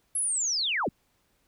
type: linear sweep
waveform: sine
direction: down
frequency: 11175 to 97.5 Hz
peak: -25 dBFS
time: 0.15-0.89 s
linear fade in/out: 5 ms
effects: pink hiss -70 dBFS RMS until 1.47 s